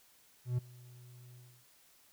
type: tone with ADSR envelope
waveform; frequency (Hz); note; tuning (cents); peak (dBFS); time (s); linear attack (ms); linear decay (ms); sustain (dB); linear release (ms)
triangle; 123.47; B2; 0; -26; 0.45-1.66; 130; 12; -24; 300
effects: white hiss -65 dBFS RMS until 2.12 s